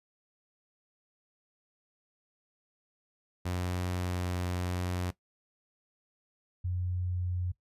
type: tone pair in turn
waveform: sawtooth / sine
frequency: 89.9 / 89.9 Hz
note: F#2 / F#2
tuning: -49 / -49 cents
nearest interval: unison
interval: 0 cents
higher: neither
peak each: -27 / -30 dBFS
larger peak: first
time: 3.45-5.11 / 6.64-7.52 s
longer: first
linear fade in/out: 10 ms
effects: noise-tail reverb RT60 0.1 s tail -17 dB re dry + resampled to 32000 Hz